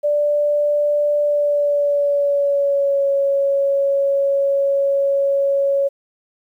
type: tone with pitch glide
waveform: sine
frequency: 587.3 to 555.6 Hz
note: D5 to C#5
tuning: 0 to +4 cents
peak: -14 dBFS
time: 0.03-5.89 s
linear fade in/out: 20 ms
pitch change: -96 cents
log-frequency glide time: 1.21-3.07 s
effects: 9-bit